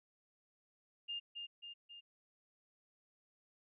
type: tone with echo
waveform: sine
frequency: 2815 Hz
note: F7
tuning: 13 cents sharp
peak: -39 dBFS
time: 1.08-1.2 s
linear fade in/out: 20 ms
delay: 270 ms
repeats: 3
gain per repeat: -4 dB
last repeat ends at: 2.01 s
effects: none